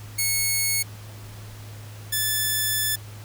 5% pulse tone pair in turn, 2200 / 1742.4 Hz, C#7 / A6, -14 / -17 cents, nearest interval major third, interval 403 cents, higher first, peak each -11 / -11 dBFS, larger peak neither, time 0.18-0.83 / 2.12-2.96 s, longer second, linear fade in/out 10 ms, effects added 105 Hz sine -38 dBFS peak until 3.24 s + pink hiss -46 dBFS RMS until 3.24 s

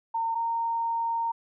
sine tone pair in turn, 912 / 922.1 Hz, A#5 / A#5, -38 / -19 cents, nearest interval unison, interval 19 cents, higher second, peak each -25 dBFS, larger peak neither, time 0.14-0.35 / 0.35-1.32 s, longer second, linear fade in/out 10 ms, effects none

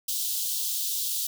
white high-pass noise, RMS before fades -29 dBFS, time 0.08-1.27 s, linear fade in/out 5 ms, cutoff 3200 Hz, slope 48 dB/octave, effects none

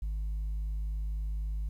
sine tone, 51.91 Hz, G#1, in tune, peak -28 dBFS, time 0.02-1.69 s, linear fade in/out 5 ms, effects tanh soft clip ceiling -30 dBFS + 11-bit

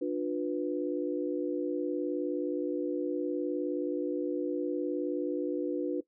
sine chord, B diminished, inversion first, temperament just, 296.3 / 355.6 / 493.9 Hz, D4 / F4 / B4, +15 / +31 / 0 cents, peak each -32 / -33 / -35 dBFS, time 0.01-6.01 s, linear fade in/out 10 ms, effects noise-tail reverb RT60 0.1 s tail -18 dB re dry

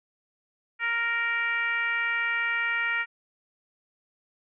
sine tone with frequency modulation, 1864.7 Hz, A#6, in tune, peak -24 dBFS, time 0.79-3.06 s, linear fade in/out 50 ms, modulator 467 Hz, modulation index 1.2, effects none

